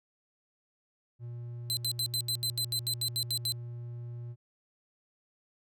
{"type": "tone", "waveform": "triangle", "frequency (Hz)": 119.4, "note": "A#2", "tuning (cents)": 42, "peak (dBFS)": -36, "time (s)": [1.19, 4.36], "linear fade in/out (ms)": 50}
{"type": "tone bursts", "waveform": "sawtooth", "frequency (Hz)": 4055, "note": "B7", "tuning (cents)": 45, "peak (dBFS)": -26, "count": 13, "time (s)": [1.7, 3.521], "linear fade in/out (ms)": 0, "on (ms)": 69, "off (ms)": 77}
{"effects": []}